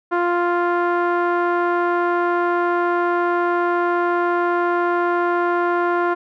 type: tone with low-pass filter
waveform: sawtooth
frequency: 349.2 Hz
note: F4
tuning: in tune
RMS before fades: -19 dBFS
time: 0.11-6.15 s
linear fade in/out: 20 ms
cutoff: 1300 Hz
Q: 2.7
effects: none